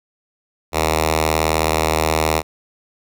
5% pulse tone with notch filter, 79 Hz, D#2, 27 cents sharp, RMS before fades -18 dBFS, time 0.72-2.43 s, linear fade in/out 50 ms, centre 200 Hz, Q 0.75, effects none

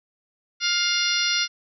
harmonic tone, 704 Hz, F5, 14 cents sharp, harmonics 2 / 3 / 4 / 5 / 6 / 7 / 8, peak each -28 / -28 / -28 / -28 / -28 / -28 / -28 dBFS, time 0.6-1.48 s, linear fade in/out 50 ms, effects none

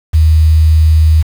sine tone with quantisation, 78.8 Hz, D#2, 23 cents sharp, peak -4 dBFS, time 0.13-1.23 s, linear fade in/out 20 ms, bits 5, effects none

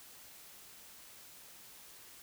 silence, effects white hiss -55 dBFS RMS until 2.22 s

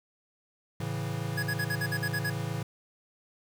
square chord, A major, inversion none, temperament equal, 110 / 138.59 / 164.81 Hz, A2 / C#3 / E3, 0 / 0 / 0 cents, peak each -36 / -36 / -37 dBFS, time 0.8-2.63 s, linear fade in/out 5 ms
square tone bursts, 1674 Hz, G#6, 13 cents sharp, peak -30 dBFS, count 9, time 1.37-2.302 s, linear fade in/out 10 ms, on 60 ms, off 49 ms
effects 9-bit

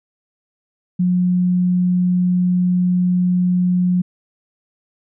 sine tone, 180 Hz, F#3, 47 cents flat, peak -13 dBFS, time 0.99-4.02 s, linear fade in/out 10 ms, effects none

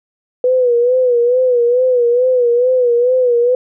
sine tone with vibrato, 493 Hz, B4, 3 cents flat, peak -9 dBFS, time 0.44-3.55 s, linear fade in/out 2 ms, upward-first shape sine, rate 2.3 Hz, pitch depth 73 cents each way, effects none

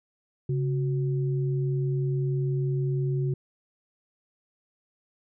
sine tone pair together, 136.9 / 367.5 Hz, C#3 / F#4, -21 / -12 cents, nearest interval octave + perfect fourth, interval 1709 cents, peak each -24 / -33 dBFS, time 0.49-3.34 s, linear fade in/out 5 ms, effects none

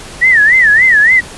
sine tone with vibrato, 1864.7 Hz, A#6, in tune, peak -4 dBFS, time 0.21-1.21 s, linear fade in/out 20 ms, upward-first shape sine, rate 3.5 Hz, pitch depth 190 cents each way, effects pink hiss -30 dBFS RMS until 1.37 s + resampled to 24000 Hz

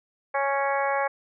harmonic tone, 277.2 Hz, C#4, in tune, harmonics 2 / 3 / 4 / 5 / 6 / 7 / 8, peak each -27 / -27 / -30 / -36 / -32 / -36 / -35 dBFS, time 0.34-1.08 s, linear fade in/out 10 ms, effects none

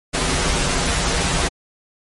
pink noise with comb filter, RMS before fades -19 dBFS, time 0.13-1.49 s, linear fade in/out 20 ms, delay 9.3 ms, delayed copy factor -0.95, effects low-pass 11000 Hz 12 dB/octave + MP3 48 kbps

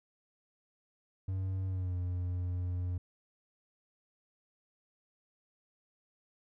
triangle tone with pitch glide, 94.7 to 89.59 Hz, F#2 to F2, +41 to +45 cents, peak -30 dBFS, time 1.28-2.98 s, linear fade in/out 5 ms, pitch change -96 cents, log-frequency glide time 1.67-1.95 s, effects none

